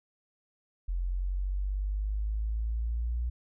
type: exponential sweep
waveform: sine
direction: up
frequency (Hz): 43.65 to 60.1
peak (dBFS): -28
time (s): 0.88-3.3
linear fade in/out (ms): 10
effects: none